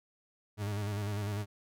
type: tone with vibrato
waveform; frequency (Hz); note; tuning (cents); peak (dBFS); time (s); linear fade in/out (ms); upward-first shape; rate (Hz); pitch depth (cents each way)
40% pulse; 102.9; G#2; -16; -32; 0.57-1.46; 50; square; 10; 42
effects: none